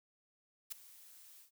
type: noise with ADSR envelope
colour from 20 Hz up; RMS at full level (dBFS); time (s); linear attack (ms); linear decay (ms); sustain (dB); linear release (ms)
blue; -39; 0.7-1.51; 21; 5; -19; 110
effects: none